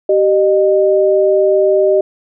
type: tone pair together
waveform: sine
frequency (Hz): 386.8 / 611.9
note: G4 / D#5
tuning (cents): -23 / -29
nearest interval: minor sixth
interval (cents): 794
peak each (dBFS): -11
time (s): 0.09-2.01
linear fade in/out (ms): 5
effects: none